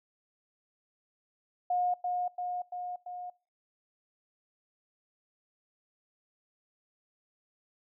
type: tone with echo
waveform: sine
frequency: 718 Hz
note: F5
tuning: 48 cents sharp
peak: -26 dBFS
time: 1.7-1.94 s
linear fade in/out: 5 ms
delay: 340 ms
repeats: 4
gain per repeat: -3 dB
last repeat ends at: 3.3 s
effects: noise-tail reverb RT60 0.4 s tail -26 dB re dry